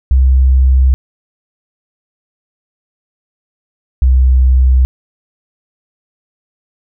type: tone pair in turn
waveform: sine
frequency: 65.2 / 64.12 Hz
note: C2 / C2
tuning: -5 / -34 cents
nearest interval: unison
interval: 29 cents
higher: first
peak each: -5 dBFS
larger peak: neither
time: 0.11-0.94 / 4.02-4.85 s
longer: neither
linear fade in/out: 0 ms
effects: none